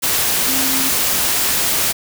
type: tone in noise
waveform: sine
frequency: 264.9 Hz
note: C4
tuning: 22 cents sharp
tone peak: -24 dBFS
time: 0.47-0.9 s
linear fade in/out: 20 ms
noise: white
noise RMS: -17 dBFS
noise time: 0.02-1.93 s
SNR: -10 dB
effects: none